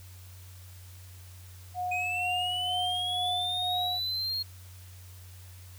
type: tone with tremolo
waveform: sine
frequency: 724 Hz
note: F#5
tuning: 38 cents flat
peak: -29 dBFS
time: 1.74-4 s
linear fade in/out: 50 ms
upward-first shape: sine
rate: 2.1 Hz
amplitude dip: 55%
type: linear sweep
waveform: triangle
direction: up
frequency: 2489 to 4281 Hz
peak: -28 dBFS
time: 1.91-4.43 s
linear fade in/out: 10 ms
effects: added 91 Hz sine -46 dBFS peak until 5.78 s + white hiss -55 dBFS RMS until 5.78 s